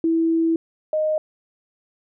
sine tone pair in turn, 328 / 619.2 Hz, E4 / D#5, -9 / -9 cents, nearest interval major seventh, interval 1100 cents, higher second, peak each -16 / -18 dBFS, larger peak first, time 0.04-0.56 / 0.93-1.18 s, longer first, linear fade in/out 2 ms, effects none

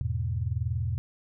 sine chord, E major, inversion none, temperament equal, 82.41 / 103.83 / 123.47 Hz, E2 / G#2 / B2, 0 / 0 / 0 cents, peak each -31 dBFS, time 0.01-0.98 s, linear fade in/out 0 ms, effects none

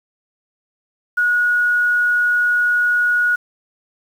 sine tone with quantisation, 1454 Hz, F#6, 31 cents flat, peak -13 dBFS, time 1.17-3.36 s, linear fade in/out 10 ms, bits 7, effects none

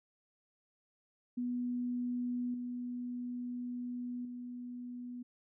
sine tone with level steps, 245.3 Hz, B3, 12 cents flat, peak -33 / -37 / -41 dBFS, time 1.37-5.23 s, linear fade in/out 10 ms, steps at 2.54 / 4.25 s, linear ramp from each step 2 ms, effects none

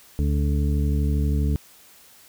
harmonic tone, 72.5 Hz, D2, 22 cents flat, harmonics 1 / 2 / 3 / 4 / 6, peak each -20 / -26 / -30 / -32 / -36 dBFS, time 0.19-1.56 s, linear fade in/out 0 ms, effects white hiss -51 dBFS RMS until 2.28 s

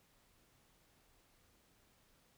silence, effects pink hiss -71 dBFS RMS until 2.37 s

